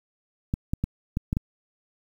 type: clicks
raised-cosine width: 5 ms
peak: -12 dBFS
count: 6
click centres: 0.539 / 0.735 / 0.84 / 1.171 / 1.329 / 1.369 s
effects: 8-bit